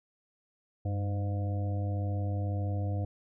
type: harmonic tone with a mistuned harmonic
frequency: 101.8 Hz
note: G#2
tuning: 34 cents flat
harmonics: 1 / 2 / 3 / 5 / 6 / 7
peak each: -29 / -43 / -42 / -44 / -47 / -45 dBFS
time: 0.85-3.05 s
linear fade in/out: 5 ms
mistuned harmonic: 1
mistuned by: -73 cents
effects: none